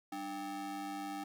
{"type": "ring-modulated tone", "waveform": "square", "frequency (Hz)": 246.9, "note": "B3", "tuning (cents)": 0, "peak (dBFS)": -37, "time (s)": [0.12, 1.24], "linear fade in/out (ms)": 5, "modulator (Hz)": 544, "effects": ["12-bit"]}